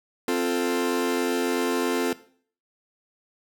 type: chord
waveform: 40% pulse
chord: F major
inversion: second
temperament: equal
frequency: 261.6 / 349.2 / 440 Hz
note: C4 / F4 / A4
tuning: 0 / 0 / 0 cents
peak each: -26 dBFS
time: 0.28-2.13 s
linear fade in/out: 2 ms
effects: noise-tail reverb RT60 0.5 s tail -17 dB re dry